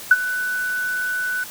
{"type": "tone with ADSR envelope", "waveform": "sine", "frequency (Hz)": 1492, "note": "F#6", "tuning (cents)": 14, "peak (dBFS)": -5, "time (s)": [0.11, 1.44], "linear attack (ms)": 4, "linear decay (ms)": 37, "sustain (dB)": -16, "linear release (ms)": 8, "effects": ["white hiss -36 dBFS RMS until 1.5 s"]}